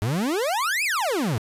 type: exponential two-way sweep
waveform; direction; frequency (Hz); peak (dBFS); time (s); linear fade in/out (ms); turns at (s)
40% pulse; up then down; 98.7 to 2637 to 98.7; -21; 0.02-1.38; 0; 0.84
effects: resampled to 32000 Hz + 9-bit